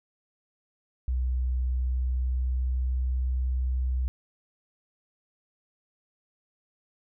sine tone with pitch glide, 62.9 to 63.56 Hz, B1 to C2, +32 to -50 cents, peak -24 dBFS, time 1.08-4.08 s, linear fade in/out 0 ms, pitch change +18 cents, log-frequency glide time 1.6-3.33 s, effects none

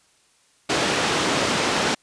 pink band-pass noise, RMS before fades -22 dBFS, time 0.69-1.95 s, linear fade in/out 10 ms, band 210 to 5900 Hz, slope 12 dB/octave, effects white hiss -60 dBFS RMS until 2.02 s + resampled to 22050 Hz

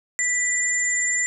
sine tone pair together, 1975.5 / 7209 Hz, B6 / A8, 0 / +41 cents, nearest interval octave + minor seventh, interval 2241 cents, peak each -23 / -22 dBFS, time 0.19-1.26 s, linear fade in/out 0 ms, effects none

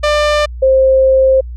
sawtooth / sine tone pair in turn, 596 / 528.2 Hz, D5 / C5, +25 / +16 cents, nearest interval major second, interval 209 cents, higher first, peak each -6 dBFS, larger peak neither, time 0.03-0.46 / 0.62-1.41 s, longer second, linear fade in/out 10 ms, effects added 60 Hz sine -23 dBFS peak until 1.56 s + low-pass 5000 Hz 12 dB/octave

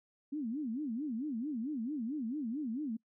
sine tone with vibrato, 260.4 Hz, C4, 8 cents flat, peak -34 dBFS, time 0.32-2.97 s, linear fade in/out 10 ms, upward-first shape sine, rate 4.5 Hz, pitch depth 300 cents each way, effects noise-tail reverb RT60 0.1 s tail -24 dB re dry

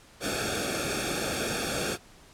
pink noise with comb filter, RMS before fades -30 dBFS, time 0.2-1.98 s, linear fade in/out 50 ms, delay 1 ms, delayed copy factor -1, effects pink hiss -54 dBFS RMS until 2.33 s + low-pass 10000 Hz 12 dB/octave

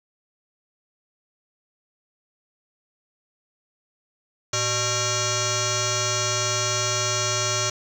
sine tone with frequency modulation, 2834 Hz, F7, 25 cents sharp, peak -20 dBFS, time 4.53-7.7 s, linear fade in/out 5 ms, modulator 491 Hz, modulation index 7.9, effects tanh soft clip ceiling -17 dBFS + 9-bit

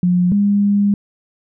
sine tone pair in turn, 178.5 / 202.7 Hz, F3 / G#3, +38 / -42 cents, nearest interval major second, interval 220 cents, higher second, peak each -11 dBFS, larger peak neither, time 0.03-0.32 / 0.32-0.94 s, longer second, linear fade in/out 2 ms, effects none

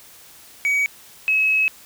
triangle / sine tone pair in turn, 2263 / 2570 Hz, C#7 / E7, +35 / -45 cents, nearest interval major second, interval 220 cents, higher second, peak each -15 dBFS, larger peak neither, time 0.65-0.86 / 1.28-1.68 s, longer second, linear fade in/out 0 ms, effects white hiss -46 dBFS RMS until 1.85 s

